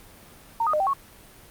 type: tone with pitch steps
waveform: sine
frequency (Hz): 916 / 1239 / 609 / 778 / 1105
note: A#5 / D#6 / D#5 / G5 / C#6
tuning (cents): -31 / -8 / -37 / -13 / -6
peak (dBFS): -20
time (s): 0.6-0.935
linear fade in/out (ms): 5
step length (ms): 67
effects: pink hiss -49 dBFS RMS until 1.5 s + Opus 32 kbps